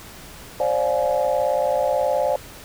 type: chord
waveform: sine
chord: D half-diminished seventh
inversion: third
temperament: just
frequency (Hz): 528.6 / 587.3 / 704.8 / 845.8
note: C5 / D5 / F5 / Ab5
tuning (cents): +18 / 0 / +16 / +31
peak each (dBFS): -22 / -21 / -25 / -26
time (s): 0.6-2.36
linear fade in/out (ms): 2
effects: tanh soft clip ceiling -8 dBFS + pink hiss -41 dBFS RMS until 2.64 s